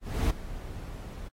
brown noise with ADSR envelope, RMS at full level -23 dBFS, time 0.01-1.29 s, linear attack 290 ms, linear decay 11 ms, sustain -16 dB, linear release 20 ms, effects AAC 48 kbps

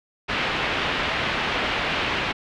white low-pass noise, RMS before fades -25 dBFS, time 0.28-2.33 s, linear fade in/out 20 ms, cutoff 3100 Hz, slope 24 dB/octave, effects none

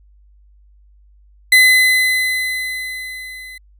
35% pulse tone with level ramp, 2025 Hz, B6, 43 cents sharp, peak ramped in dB -4 to -31 dBFS, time 1.52-3.58 s, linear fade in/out 5 ms, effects added 50 Hz sine -46 dBFS peak until 3.79 s

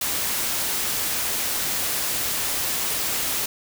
white noise, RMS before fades -25 dBFS, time 0.01-3.46 s, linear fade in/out 5 ms, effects none

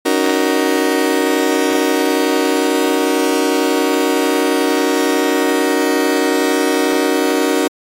35% pulse chord, D# minor seventh, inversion third, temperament just, 280 / 311.1 / 373.4 / 466.7 Hz, C#4 / D#4 / F#4 / A#4, +18 / 0 / +16 / +2 cents, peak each -17 dBFS, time 0.05-7.68 s, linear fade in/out 10 ms, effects AAC 48 kbps

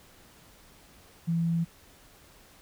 sine tone, 167.3 Hz, E3, 26 cents sharp, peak -24 dBFS, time 1.27-1.65 s, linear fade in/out 20 ms, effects pink hiss -56 dBFS RMS until 2.61 s

